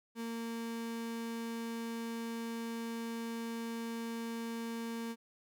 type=tone; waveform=35% pulse; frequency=230 Hz; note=A#3; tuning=23 cents flat; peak=-36 dBFS; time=0.15-5.16 s; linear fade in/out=50 ms; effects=none